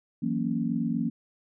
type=chord; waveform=sine; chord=F# dominant seventh; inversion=third; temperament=equal; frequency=164.81 / 185 / 233.1 / 277.2 Hz; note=E3 / F#3 / A#3 / C#4; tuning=0 / 0 / 0 / 0 cents; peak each=-32 / -33 / -28 / -32 dBFS; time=0.22-1.1 s; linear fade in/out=10 ms; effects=none